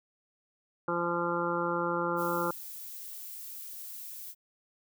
harmonic tone, 172.3 Hz, F3, 23 cents flat, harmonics 1 / 2 / 3 / 5 / 6 / 7 / 8, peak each -38 / -34 / -34 / -37 / -38 / -36 / -35 dBFS, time 0.88-2.51 s, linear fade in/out 2 ms
violet noise, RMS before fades -43 dBFS, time 2.16-4.35 s, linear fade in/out 50 ms
effects none

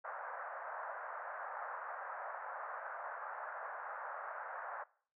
white band-pass noise, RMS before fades -45 dBFS, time 0.04-4.84 s, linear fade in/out 10 ms, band 560 to 1600 Hz, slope 48 dB/octave, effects noise-tail reverb RT60 0.5 s tail -21 dB re dry

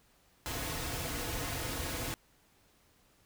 pink noise with comb filter, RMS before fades -37 dBFS, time 0.46-2.14 s, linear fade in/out 0 ms, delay 5.1 ms, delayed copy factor -0.6, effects pink hiss -67 dBFS RMS until 3.25 s

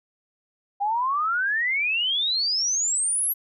sine exponential sweep, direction up, 789 to 11840 Hz, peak -21 dBFS, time 0.8-3.34 s, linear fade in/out 20 ms, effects none

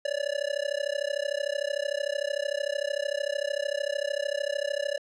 square tone with amplitude modulation, 575 Hz, D5, 37 cents flat, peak -24 dBFS, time 0.05-4.98 s, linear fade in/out 5 ms, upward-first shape sine, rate 33.3 Hz, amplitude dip 100%, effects low-pass 6000 Hz 12 dB/octave

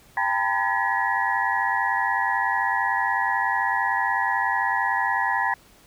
sine tone cluster, 792 / 908 / 999 / 1698 / 1915 Hz, G5 / A#5 / B5 / G#6 / A#6, +18 / -46 / +20 / +38 / +46 cents, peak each -27 dBFS, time 0.17-5.54 s, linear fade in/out 2 ms, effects pink hiss -54 dBFS RMS until 5.86 s

